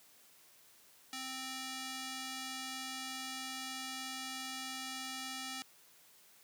square tone with band-pass filter, 261.6 Hz, C4, in tune, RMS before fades -43 dBFS, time 1.13-5.62 s, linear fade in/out 0 ms, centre 5100 Hz, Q 0.63, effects white hiss -63 dBFS RMS until 6.43 s + high-pass 100 Hz 12 dB/octave

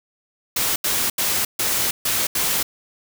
white noise bursts at uneven times, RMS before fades -21 dBFS, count 6, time 0.56-0.76 / 0.84-1.1 / 1.18-1.45 / 1.59-1.91 / 2.05-2.27 / 2.35-2.63 s, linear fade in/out 5 ms, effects none

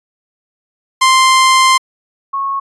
sawtooth / sine tone pair in turn, 1046.5 / 1097.6 Hz, C6 / C#6, 0 / -17 cents, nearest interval minor second, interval 83 cents, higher second, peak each -3 / -15 dBFS, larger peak first, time 1.01-1.78 / 2.33-2.6 s, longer first, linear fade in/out 10 ms, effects resampled to 24000 Hz

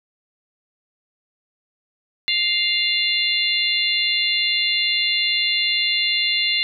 harmonic tone with a mistuned harmonic, 700 Hz, F5, 4 cents sharp, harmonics 3 / 4 / 5 / 6, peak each -23 / -23 / -23 / -23 dBFS, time 2.28-6.63 s, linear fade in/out 0 ms, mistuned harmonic 6, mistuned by -38 cents, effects none

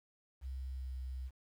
sine tone with pitch glide, 65.5 to 64.64 Hz, C2 to C2, +2 to -20 cents, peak -38 dBFS, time 0.41-1.31 s, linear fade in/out 50 ms, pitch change -22 cents, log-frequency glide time 0.73-0.93 s, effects tanh soft clip ceiling -35 dBFS + 11-bit

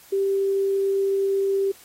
sine tone, 392 Hz, G4, in tune, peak -19 dBFS, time 0.12-1.72 s, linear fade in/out 10 ms, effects white hiss -50 dBFS RMS until 1.84 s + AAC 48 kbps

